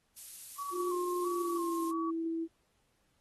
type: noise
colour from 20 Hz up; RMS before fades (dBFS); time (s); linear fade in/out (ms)
violet; -43; 0.16-1.92; 20
type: tone with vibrato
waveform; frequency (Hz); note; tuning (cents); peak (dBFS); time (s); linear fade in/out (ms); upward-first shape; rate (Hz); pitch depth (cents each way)
sine; 1100; C#6; -14; -36; 0.58-2.11; 10; square; 1.5; 52
type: tone with pitch glide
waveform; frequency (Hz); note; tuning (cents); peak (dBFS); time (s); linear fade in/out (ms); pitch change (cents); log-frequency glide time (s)
sine; 356.3 to 328.6; F4 to E4; +35 to -5; -32; 0.71-2.48; 50; -140; 1.18-1.93
effects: pink hiss -75 dBFS RMS until 3.2 s + AAC 32 kbps